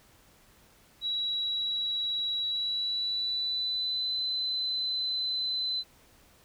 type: tone with pitch glide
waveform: sine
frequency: 3893 to 4035 Hz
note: B7 to B7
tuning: -26 to +36 cents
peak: -28 dBFS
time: 1.01-5.84 s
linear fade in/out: 50 ms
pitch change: +62 cents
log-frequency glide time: 2.38-4.2 s
effects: pink hiss -60 dBFS RMS until 6.44 s